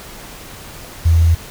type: tone with quantisation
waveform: sine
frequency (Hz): 82.7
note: E2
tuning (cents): +6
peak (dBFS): -8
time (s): 1.05-1.35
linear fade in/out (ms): 10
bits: 6
effects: pink hiss -35 dBFS RMS until 1.5 s